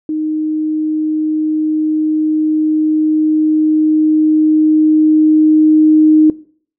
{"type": "tone with level ramp", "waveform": "sine", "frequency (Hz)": 309.8, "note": "D#4", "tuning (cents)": -7, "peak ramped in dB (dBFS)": [-15, -5], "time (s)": [0.09, 6.3], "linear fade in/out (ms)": 2, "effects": ["noise-tail reverb RT60 0.5 s tail -20 dB re dry"]}